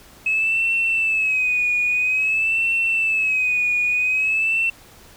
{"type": "tone with vibrato", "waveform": "sine", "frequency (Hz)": 2572, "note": "E7", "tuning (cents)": -43, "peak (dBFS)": -16, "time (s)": [0.26, 4.7], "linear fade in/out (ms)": 5, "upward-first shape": "sine", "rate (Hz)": 0.5, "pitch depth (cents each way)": 83, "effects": ["tanh soft clip ceiling -12 dBFS", "pink hiss -47 dBFS RMS until 5.16 s"]}